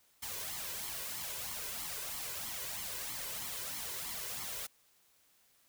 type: noise with flanger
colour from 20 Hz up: white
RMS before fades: -41 dBFS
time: 0.22-4.67 s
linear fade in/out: 10 ms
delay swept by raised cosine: 0.93 to 2.03 ms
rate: 3.1 Hz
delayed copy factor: +0.6
effects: white hiss -69 dBFS RMS until 5.68 s